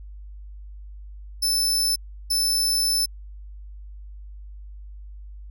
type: tone bursts at uneven times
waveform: sawtooth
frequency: 5274 Hz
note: E8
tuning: in tune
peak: -17 dBFS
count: 2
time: 1.42-1.96 / 2.3-3.06 s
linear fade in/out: 10 ms
effects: added 50 Hz sine -37 dBFS peak until 5.5 s